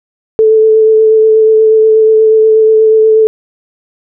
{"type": "tone with vibrato", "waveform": "sine", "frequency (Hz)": 438.3, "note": "A4", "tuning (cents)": -7, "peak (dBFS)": -3, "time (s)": [0.39, 3.27], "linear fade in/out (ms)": 0, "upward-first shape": "sine", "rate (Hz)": 8.3, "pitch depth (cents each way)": 14, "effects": []}